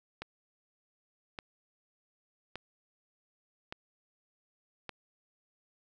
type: click train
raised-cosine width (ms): 0.3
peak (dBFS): -23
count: 5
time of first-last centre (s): 0.22-4.893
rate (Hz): 0.856
effects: none